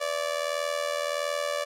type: tone with amplitude modulation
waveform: sawtooth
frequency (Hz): 580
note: D5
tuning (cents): -22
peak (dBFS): -20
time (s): 0-1.65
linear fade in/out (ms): 20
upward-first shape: sine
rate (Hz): 81.5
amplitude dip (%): 75
effects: low-pass 10000 Hz 12 dB/octave